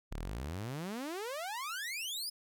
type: exponential sweep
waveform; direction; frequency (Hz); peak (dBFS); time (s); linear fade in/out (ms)
sawtooth; up; 32.64 to 5180; -34; 0.11-2.3; 10
effects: none